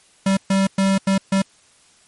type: tone bursts at uneven times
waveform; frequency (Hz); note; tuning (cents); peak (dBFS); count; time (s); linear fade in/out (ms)
square; 193.9; G3; -19; -15; 5; 0.26-0.37 / 0.5-0.67 / 0.78-0.98 / 1.07-1.18 / 1.32-1.42; 5
effects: white hiss -54 dBFS RMS until 2.07 s + MP3 48 kbps